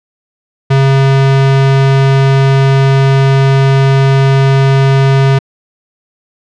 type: tone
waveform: square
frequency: 135.7 Hz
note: C#3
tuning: 36 cents flat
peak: -6 dBFS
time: 0.7-5.39 s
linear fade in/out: 10 ms
effects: low-pass 4000 Hz 12 dB/octave